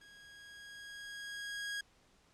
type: tone with level ramp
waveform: sawtooth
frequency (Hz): 1643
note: G#6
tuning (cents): -19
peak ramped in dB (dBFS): -53 to -33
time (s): 0.01-1.81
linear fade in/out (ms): 5
effects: pink hiss -68 dBFS RMS until 2.33 s + low-pass 8000 Hz 12 dB/octave